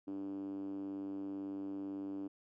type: tone with band-pass filter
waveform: 5% pulse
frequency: 98 Hz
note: G2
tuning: in tune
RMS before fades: -42 dBFS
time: 0.07-2.28 s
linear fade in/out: 10 ms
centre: 290 Hz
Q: 7
effects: none